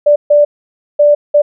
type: tone bursts at uneven times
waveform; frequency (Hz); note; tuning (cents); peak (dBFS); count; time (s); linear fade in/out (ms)
sine; 587.3; D5; 0; -4; 4; 0.06-0.16 / 0.3-0.45 / 0.99-1.15 / 1.34-1.42; 10
effects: none